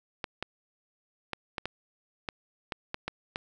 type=clicks; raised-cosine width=0.3 ms; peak=-16 dBFS; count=10; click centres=0.242 / 0.426 / 1.333 / 1.582 / 1.656 / 2.288 / 2.722 / 2.944 / 3.08 / 3.359 s; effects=none